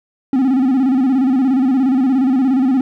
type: tone with vibrato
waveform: triangle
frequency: 261.6 Hz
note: C4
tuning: in tune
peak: -9 dBFS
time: 0.33-2.81 s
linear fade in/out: 2 ms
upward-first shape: square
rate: 17 Hz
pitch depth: 78 cents each way
effects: none